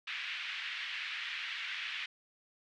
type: band-pass noise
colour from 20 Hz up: pink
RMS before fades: -40 dBFS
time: 0.07-2.06 s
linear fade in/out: 5 ms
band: 1800 to 3300 Hz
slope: 24 dB/octave
effects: none